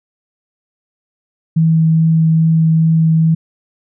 sine tone with vibrato, 161.4 Hz, E3, 36 cents flat, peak -8 dBFS, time 1.56-3.35 s, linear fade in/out 10 ms, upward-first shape triangle, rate 2.4 Hz, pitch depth 8 cents each way, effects none

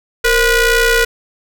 sawtooth ring-modulated tone, 493.9 Hz, B4, in tune, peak -3 dBFS, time 0.24-1.05 s, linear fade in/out 10 ms, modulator 957 Hz, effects none

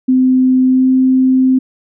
sine tone with pitch glide, 257.5 to 259.7 Hz, C4 to C4, -28 to -13 cents, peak -7 dBFS, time 0.08-1.59 s, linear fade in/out 10 ms, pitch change +15 cents, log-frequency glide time 0.66-0.89 s, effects none

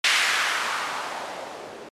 violet noise with low-pass filter sweep, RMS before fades -26 dBFS, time 0.04-1.89 s, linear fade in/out 5 ms, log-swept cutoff 2300 to 410 Hz, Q 1.5, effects low-pass 11000 Hz 12 dB/octave + MP3 96 kbps

